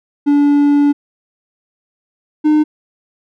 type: tone pair in turn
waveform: triangle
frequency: 288.2 / 304.1 Hz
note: D4 / D#4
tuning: -33 / -40 cents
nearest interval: minor second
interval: 93 cents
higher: second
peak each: -6 dBFS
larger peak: neither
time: 0.26-0.93 / 2.44-2.64 s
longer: first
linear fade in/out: 20 ms
effects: none